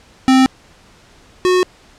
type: tone pair in turn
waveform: square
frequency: 261.6 / 365.6 Hz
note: C4 / F#4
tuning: 0 / -21 cents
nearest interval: tritone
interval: 579 cents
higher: second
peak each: -8 / -11 dBFS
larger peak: first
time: 0.28-0.46 / 1.45-1.63 s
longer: neither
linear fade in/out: 0 ms
effects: pink hiss -47 dBFS RMS until 1.98 s + low-pass 7000 Hz 12 dB/octave